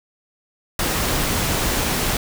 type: noise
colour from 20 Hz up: pink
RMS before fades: -21 dBFS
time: 0.79-2.17 s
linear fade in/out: 2 ms
effects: none